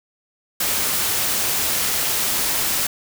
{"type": "noise", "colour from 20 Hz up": "white", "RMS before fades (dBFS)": -21, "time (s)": [0.6, 2.87], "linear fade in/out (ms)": 5, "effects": []}